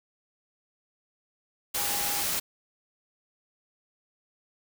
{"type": "tone in noise", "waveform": "sine", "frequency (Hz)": 815, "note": "G#5", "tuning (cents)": -33, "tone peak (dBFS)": -37, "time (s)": [1.77, 2.24], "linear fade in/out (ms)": 10, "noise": "white", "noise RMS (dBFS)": -29, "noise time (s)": [1.74, 2.4], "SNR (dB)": -11, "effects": []}